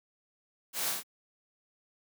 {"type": "noise with echo", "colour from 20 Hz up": "white", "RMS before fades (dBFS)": -34, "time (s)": [0.73, 0.94], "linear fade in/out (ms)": 50, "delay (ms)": 47, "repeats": 2, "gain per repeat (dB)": -2, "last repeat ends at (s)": 1.034, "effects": ["high-pass 150 Hz 12 dB/octave"]}